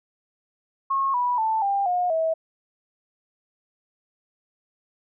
sine tone with pitch steps, 1087 / 979.7 / 882.9 / 795.7 / 717.2 / 646.3 Hz, C#6 / B5 / A5 / G5 / F5 / E5, -34 / -14 / +6 / +26 / +46 / -34 cents, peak -20 dBFS, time 0.9-2.34 s, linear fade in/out 10 ms, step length 240 ms, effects none

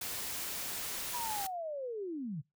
white noise, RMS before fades -39 dBFS, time 0.01-1.47 s, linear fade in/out 5 ms
sine linear sweep, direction down, 987.8 to 130.81 Hz, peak -36 dBFS, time 1.13-2.42 s, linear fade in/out 20 ms
effects noise-tail reverb RT60 0.2 s tail -22 dB re dry

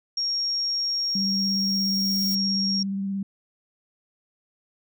sine tone, 5570 Hz, F8, 5 cents flat, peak -23 dBFS, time 0.17-2.83 s, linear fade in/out 5 ms
violet noise with exponential growth, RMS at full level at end -33 dBFS, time 0.28-2.35 s, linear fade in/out 1 ms, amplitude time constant 450 ms
sine tone with vibrato, 196 Hz, G3, in tune, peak -25 dBFS, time 1.15-3.23 s, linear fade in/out 5 ms, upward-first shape sine, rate 17 Hz, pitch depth 18 cents each way
effects none

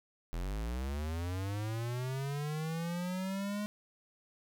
square linear sweep, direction up, 40.47 to 210 Hz, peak -35 dBFS, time 0.33-3.66 s, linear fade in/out 0 ms, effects none

